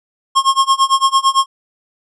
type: tone with tremolo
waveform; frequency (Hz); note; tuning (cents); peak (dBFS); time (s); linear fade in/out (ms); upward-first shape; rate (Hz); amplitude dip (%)
square; 1078; C#6; -49; -8; 0.35-1.46; 20; sine; 8.9; 95
effects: resampled to 22050 Hz